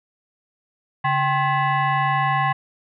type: tone with frequency modulation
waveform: sine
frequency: 141.4 Hz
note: C#3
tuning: 35 cents sharp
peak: -17 dBFS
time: 1.04-2.53 s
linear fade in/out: 10 ms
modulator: 923 Hz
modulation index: 1.7
effects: none